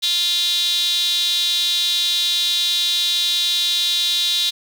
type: tone with high-pass filter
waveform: sawtooth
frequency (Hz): 349.2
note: F4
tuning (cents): 0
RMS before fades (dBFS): -19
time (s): 0.02-4.51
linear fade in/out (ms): 20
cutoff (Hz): 3700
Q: 9.5
effects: none